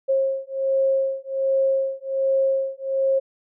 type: beating tone pair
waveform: sine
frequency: 537 / 538.3 Hz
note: C5 / C5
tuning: +45 / +49 cents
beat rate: 1.3 Hz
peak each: -22 dBFS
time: 0.08-3.2 s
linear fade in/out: 20 ms
effects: none